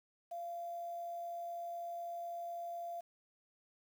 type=tone with quantisation; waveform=sine; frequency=688 Hz; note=F5; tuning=26 cents flat; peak=-40 dBFS; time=0.31-3.01 s; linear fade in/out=10 ms; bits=10; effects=none